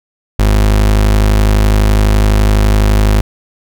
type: tone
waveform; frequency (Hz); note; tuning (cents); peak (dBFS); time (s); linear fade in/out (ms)
35% pulse; 51.91; G#1; 0; -5; 0.39-3.21; 5
effects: none